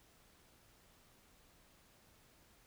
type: silence
effects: pink hiss -67 dBFS RMS until 2.66 s